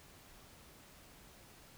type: silence
effects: pink hiss -59 dBFS RMS until 1.77 s